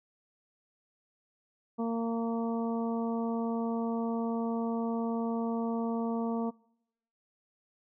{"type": "harmonic tone", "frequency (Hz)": 229.7, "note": "A#3", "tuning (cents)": -25, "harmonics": [1, 2, 3, 4, 5], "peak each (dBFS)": [-30, -36, -40, -42, -44], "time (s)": [1.78, 6.51], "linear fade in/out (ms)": 20, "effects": ["noise-tail reverb RT60 0.8 s tail -25 dB re dry"]}